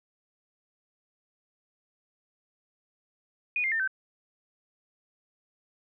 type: tone with pitch steps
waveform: sine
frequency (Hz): 2464 / 2108 / 1803.8 / 1543.3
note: D#7 / C7 / A6 / G6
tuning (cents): -17 / +12 / +43 / -27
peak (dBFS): -25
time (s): 3.56-3.876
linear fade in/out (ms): 2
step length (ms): 79
effects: none